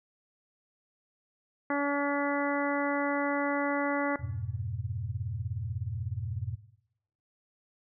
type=harmonic tone; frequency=284.9 Hz; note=C#4; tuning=48 cents sharp; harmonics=1 / 2 / 3 / 4 / 5 / 6 / 7; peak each=-30 / -33 / -35 / -36 / -37 / -38 / -38 dBFS; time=1.7-4.16 s; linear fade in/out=2 ms
type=chord; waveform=sine; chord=F diminished; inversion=none; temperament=equal; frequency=87.31 / 103.83 / 123.47 Hz; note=F2 / Ab2 / Cb3; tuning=0 / 0 / 0 cents; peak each=-37 dBFS; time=4.19-6.56 s; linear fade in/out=20 ms
effects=noise-tail reverb RT60 0.8 s tail -17 dB re dry